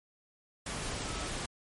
sine tone in noise, 1300 Hz, E6, 24 cents flat, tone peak -47 dBFS, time 1.05-1.28 s, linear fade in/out 5 ms, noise pink, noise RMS -37 dBFS, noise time 0.66-1.46 s, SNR -13 dB, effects MP3 48 kbps

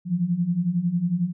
sine beating tone pair, 167.4 / 178.4 Hz, E3 / F3, +27 / +37 cents, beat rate 11 Hz, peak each -26 / -22 dBFS, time 0.05-1.33 s, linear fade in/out 50 ms, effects none

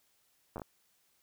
slowing click train, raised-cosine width 1 ms, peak -27 dBFS, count 5, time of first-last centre 0.56-0.618 s, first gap 9 ms, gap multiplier 1.33, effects white hiss -72 dBFS RMS until 1.22 s

